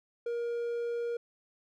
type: tone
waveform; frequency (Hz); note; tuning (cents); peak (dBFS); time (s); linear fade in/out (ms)
triangle; 472.1; A#4; +22; -29; 0.26-1.17; 5
effects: none